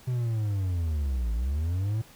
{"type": "linear two-way sweep", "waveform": "triangle", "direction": "down then up", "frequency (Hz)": [127.7, 54, 113.7], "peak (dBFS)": -23, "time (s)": [0.07, 2.02], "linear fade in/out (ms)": 10, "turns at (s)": 1.33, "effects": ["pink hiss -53 dBFS RMS until 2.15 s"]}